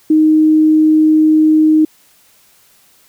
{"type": "tone", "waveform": "sine", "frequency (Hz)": 311.1, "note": "D#4", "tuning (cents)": 0, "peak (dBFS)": -6, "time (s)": [0.1, 1.85], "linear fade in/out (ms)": 5, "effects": ["white hiss -50 dBFS RMS until 3.08 s"]}